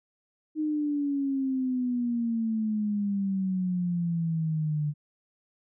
sine exponential sweep, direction down, 310.9 to 146.83 Hz, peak -25 dBFS, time 0.55-4.94 s, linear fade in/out 50 ms, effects none

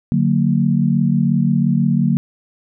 sine chord, D augmented, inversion none, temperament just, 146.83 / 183.54 / 229.4 Hz, D3 / F#3 / A#3, 0 / -14 / -28 cents, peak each -17 dBFS, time 0.12-2.17 s, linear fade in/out 0 ms, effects none

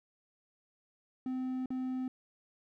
triangle tone with dropouts, 257.3 Hz, C4, 29 cents flat, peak -31 dBFS, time 1.26-2.08 s, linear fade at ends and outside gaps 2 ms, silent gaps 1.659-1.704 s, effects none

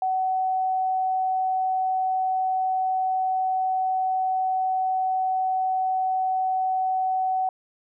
sine tone, 752 Hz, F#5, 28 cents sharp, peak -21 dBFS, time 0.02-7.49 s, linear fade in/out 2 ms, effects none

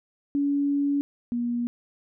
sine tone pair in turn, 283.8 / 239.2 Hz, C#4 / A#3, +41 / +45 cents, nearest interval minor third, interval 296 cents, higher first, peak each -21 / -24 dBFS, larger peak first, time 0.35-1.01 / 1.32-1.67 s, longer first, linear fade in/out 0 ms, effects none

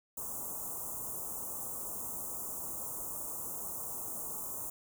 white band-stop noise, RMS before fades -40 dBFS, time 0.17-4.7 s, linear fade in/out 5 ms, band 1200 to 6800 Hz, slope 48 dB/octave, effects none

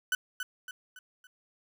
35% pulse tone with echo, 1497 Hz, F#6, 20 cents sharp, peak -24 dBFS, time 0.12-0.15 s, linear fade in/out 2 ms, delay 280 ms, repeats 4, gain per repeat -7 dB, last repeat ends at 1.27 s, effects none

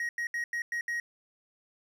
triangle tone bursts at uneven times, 1888 Hz, A#6, 22 cents sharp, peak -28 dBFS, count 6, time 0-0.09 / 0.18-0.27 / 0.34-0.44 / 0.53-0.62 / 0.72-0.81 / 0.88-1 s, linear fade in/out 2 ms, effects none

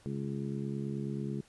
harmonic tone, 69.3 Hz, C#2, in tune, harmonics 2 / 3 / 4 / 5 / 6, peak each -37 / -37 / -47 / -42 / -45 dBFS, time 0.06-1.41 s, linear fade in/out 0 ms, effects pink hiss -62 dBFS RMS until 1.48 s + resampled to 24000 Hz

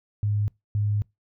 sine tone bursts at uneven times, 103.83 Hz, G#2, in tune, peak -21 dBFS, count 2, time 0.23-0.48 / 0.75-1.02 s, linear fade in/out 0 ms, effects noise-tail reverb RT60 0.2 s tail -25 dB re dry

